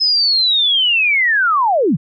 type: linear sweep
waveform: sine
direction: down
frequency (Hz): 5160 to 114.4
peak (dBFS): -11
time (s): 0-1.97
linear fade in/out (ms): 20
effects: none